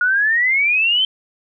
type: exponential sweep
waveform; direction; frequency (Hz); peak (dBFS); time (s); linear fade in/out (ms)
sine; up; 1432 to 3136; -13; 0.01-1.05; 2
effects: none